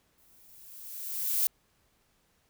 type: noise with exponential growth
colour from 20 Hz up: violet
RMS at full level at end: -25 dBFS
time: 0.18-1.47 s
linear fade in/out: 1 ms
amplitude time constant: 280 ms
effects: pink hiss -70 dBFS RMS until 2.49 s